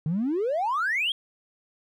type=exponential sweep; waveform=triangle; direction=up; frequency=146.83 to 3335 Hz; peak=-20 dBFS; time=0.06-1.12 s; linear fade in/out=2 ms; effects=tanh soft clip ceiling -20 dBFS